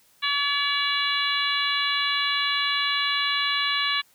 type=harmonic tone; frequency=570 Hz; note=C#5; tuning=48 cents sharp; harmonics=2 / 3 / 4 / 5 / 6 / 7; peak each=-29 / -29 / -29 / -29 / -29 / -29 dBFS; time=0.22-4.02 s; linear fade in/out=20 ms; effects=white hiss -60 dBFS RMS until 4.14 s